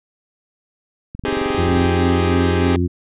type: click train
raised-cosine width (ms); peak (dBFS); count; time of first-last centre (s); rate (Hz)
5; -18; 17; 1.15-1.858; 22.6
type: chord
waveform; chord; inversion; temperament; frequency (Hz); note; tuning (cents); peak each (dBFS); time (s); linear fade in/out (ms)
sawtooth; Ab major seventh; first; equal; 261.6 / 311.1 / 392 / 415.3; C4 / Eb4 / G4 / Ab4; 0 / 0 / 0 / 0; -20 / -22 / -19 / -19; 1.25-2.76; 0
type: harmonic tone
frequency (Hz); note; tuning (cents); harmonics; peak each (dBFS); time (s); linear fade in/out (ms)
88.3; F2; +20; 1 / 2 / 3 / 4; -18 / -23 / -21 / -23; 1.57-2.88; 20
effects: resampled to 8000 Hz